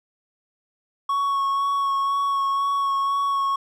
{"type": "tone with vibrato", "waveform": "triangle", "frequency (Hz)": 1108.7, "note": "C#6", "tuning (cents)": 0, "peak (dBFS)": -18, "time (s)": [1.09, 3.56], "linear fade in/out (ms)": 5, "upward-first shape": "sine", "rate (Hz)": 2, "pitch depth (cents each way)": 15, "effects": []}